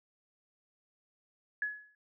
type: tone with exponential decay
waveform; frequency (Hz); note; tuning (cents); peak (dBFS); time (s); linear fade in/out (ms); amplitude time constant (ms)
sine; 1693; G#6; +33; -28; 1.62-1.95; 2; 71
effects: none